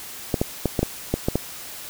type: clicks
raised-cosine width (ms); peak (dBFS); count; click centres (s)
2; -6; 8; 0.342 / 0.415 / 0.657 / 0.792 / 0.83 / 1.14 / 1.285 / 1.356
effects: white hiss -37 dBFS RMS until 1.89 s